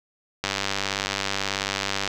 click train, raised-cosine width 0.2 ms, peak -7 dBFS, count 162, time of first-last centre 0.44-2.076 s, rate 98.4 Hz, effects none

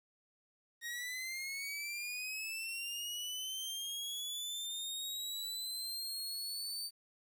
sawtooth linear sweep, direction up, 1864.7 to 4600 Hz, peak -36 dBFS, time 0.81-6.91 s, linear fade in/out 50 ms, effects 11-bit

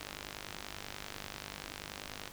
click train, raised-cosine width 0.2 ms, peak -23 dBFS, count 115, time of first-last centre 0.01-2.276 s, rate 50.3 Hz, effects pink hiss -51 dBFS RMS until 2.32 s

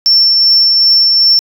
sine tone with tremolo, 5410 Hz, E8, 44 cents sharp, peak -3 dBFS, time 0.06-1.39 s, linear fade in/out 0 ms, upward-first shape triangle, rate 2.6 Hz, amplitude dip 30%, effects tanh soft clip ceiling -1 dBFS

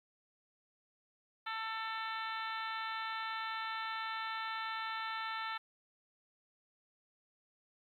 harmonic tone with a mistuned harmonic, 445.2 Hz, A4, 20 cents sharp, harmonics 2 / 3 / 4 / 5 / 6 / 7 / 8 / 9, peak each -43 / -41 / -44 / -48 / -52 / -53 / -50 / -51 dBFS, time 1.46-5.58 s, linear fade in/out 10 ms, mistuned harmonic 7, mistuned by -34 cents, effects 12-bit

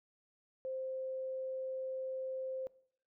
sine tone, 523.3 Hz, C5, in tune, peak -37 dBFS, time 0.65-2.67 s, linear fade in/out 0 ms, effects noise-tail reverb RT60 0.6 s tail -21 dB re dry

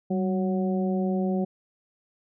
harmonic tone with a mistuned harmonic, 185 Hz, F#3, in tune, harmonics 1 / 2 / 3 / 4, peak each -24 / -30 / -34 / -36 dBFS, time 0.1-1.45 s, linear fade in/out 10 ms, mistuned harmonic 1, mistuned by +57 cents, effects none

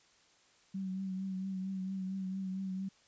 sine tone with vibrato, 189.9 Hz, F#3, 45 cents sharp, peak -35 dBFS, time 0.74-2.89 s, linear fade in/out 10 ms, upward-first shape triangle, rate 4.4 Hz, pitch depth 38 cents each way, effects white hiss -66 dBFS RMS until 3.07 s + resampled to 16000 Hz

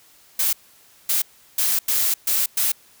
blue noise bursts at uneven times, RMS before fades -20 dBFS, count 6, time 0.39-0.53 / 1.09-1.22 / 1.58-1.79 / 1.88-2.14 / 2.27-2.46 / 2.57-2.72 s, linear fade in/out 5 ms, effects white hiss -53 dBFS RMS until 3 s

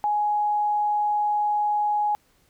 sine tone, 835 Hz, G#5, 9 cents sharp, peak -20 dBFS, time 0.04-2.15 s, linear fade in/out 0 ms, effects pink hiss -63 dBFS RMS until 2.49 s

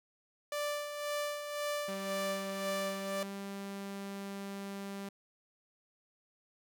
sawtooth tone with tremolo, 587.3 Hz, D5, in tune, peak -29 dBFS, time 0.52-3.23 s, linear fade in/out 2 ms, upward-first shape sine, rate 1.9 Hz, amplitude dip 55%
sawtooth tone with pitch glide, 194 to 197.85 Hz, G3 to G3, -18 to +16 cents, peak -36 dBFS, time 1.88-5.09 s, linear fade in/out 5 ms, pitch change +34 cents, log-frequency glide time 2.97-3.33 s
effects none

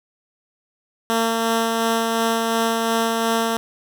10% pulse tone with tremolo, 227.5 Hz, A#3, 42 cents flat, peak -9 dBFS, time 1.1-3.57 s, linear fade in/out 0 ms, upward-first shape sine, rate 2.8 Hz, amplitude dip 25%, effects none

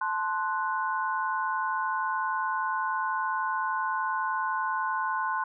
sine chord, F# diminished, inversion first, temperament equal with one note detuned, 876.4 / 1046.5 / 1480 Hz, A5 / C6 / F#6, -7 / 0 / 0 cents, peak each -32 / -29 / -32 dBFS, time 0.01-5.44 s, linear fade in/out 5 ms, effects none

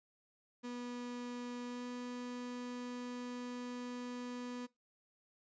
35% pulse tone with pitch glide, 244 to 246 Hz, B3 to B3, -21 to -7 cents, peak -40 dBFS, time 0.63-4.67 s, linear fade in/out 20 ms, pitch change +14 cents, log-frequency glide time 1.66-1.84 s, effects noise-tail reverb RT60 0.2 s tail -20 dB re dry + resampled to 16000 Hz

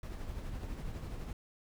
brown noise with tremolo, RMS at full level -39 dBFS, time 0.03-1.33 s, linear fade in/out 2 ms, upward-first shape triangle, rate 12 Hz, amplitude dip 45%, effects none

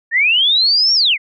sine linear two-way sweep, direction up then down, 1760 to 5610 to 1950 Hz, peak -10 dBFS, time 0.11-1.18 s, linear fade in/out 50 ms, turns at 0.94 s, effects none

